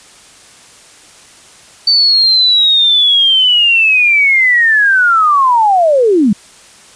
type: linear sweep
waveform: sine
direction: down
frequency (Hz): 4570 to 185.6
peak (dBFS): -6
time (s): 1.87-6.33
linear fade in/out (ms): 5
effects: white hiss -40 dBFS RMS until 6.95 s + resampled to 22050 Hz